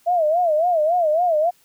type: tone with vibrato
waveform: sine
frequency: 660 Hz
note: E5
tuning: 2 cents sharp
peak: -15 dBFS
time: 0.06-1.51 s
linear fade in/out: 20 ms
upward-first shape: sine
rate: 3.6 Hz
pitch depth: 160 cents each way
effects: white hiss -58 dBFS RMS until 1.64 s